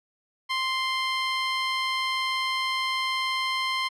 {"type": "tone", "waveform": "15% pulse", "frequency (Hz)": 1046.5, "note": "C6", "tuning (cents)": 0, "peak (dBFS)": -18, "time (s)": [0.49, 3.89], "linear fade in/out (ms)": 20, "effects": ["low-pass 6000 Hz 12 dB/octave"]}